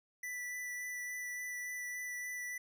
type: tone with vibrato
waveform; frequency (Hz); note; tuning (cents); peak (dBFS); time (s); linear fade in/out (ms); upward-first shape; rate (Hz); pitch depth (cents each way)
square; 1975.5; B6; 0; -40; 0.23-2.58; 5; sine; 3.5; 10
effects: none